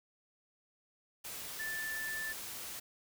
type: tone in noise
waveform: sine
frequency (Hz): 1760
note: A6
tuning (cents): 0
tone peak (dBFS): -37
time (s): 1.59-2.33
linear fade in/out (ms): 10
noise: white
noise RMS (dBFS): -44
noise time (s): 1.24-2.8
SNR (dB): +4
effects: none